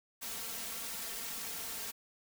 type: noise with comb filter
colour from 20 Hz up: white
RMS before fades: -41 dBFS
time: 0.21-1.92 s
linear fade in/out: 20 ms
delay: 4.4 ms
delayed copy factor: +0.75
effects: none